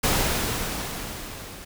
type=noise with level ramp; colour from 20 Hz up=pink; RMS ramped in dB=-21 to -41 dBFS; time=0.03-1.65 s; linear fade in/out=10 ms; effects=none